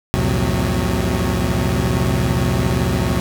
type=tone cluster; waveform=25% pulse; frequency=64.6 / 84.4 / 112.1 / 129.6 / 182.6 Hz; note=C2 / E2 / A2 / C3 / F#3; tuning=-21 / +41 / +33 / -16 / -23 cents; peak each=-19 dBFS; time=0.14-3.2 s; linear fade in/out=0 ms; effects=none